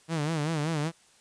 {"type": "tone with vibrato", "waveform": "sawtooth", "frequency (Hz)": 155.56, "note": "D#3", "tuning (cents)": 0, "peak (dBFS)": -23, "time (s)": [0.08, 0.92], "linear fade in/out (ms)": 50, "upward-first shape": "sine", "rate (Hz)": 5.2, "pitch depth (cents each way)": 120, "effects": ["white hiss -60 dBFS RMS until 1.2 s", "resampled to 22050 Hz"]}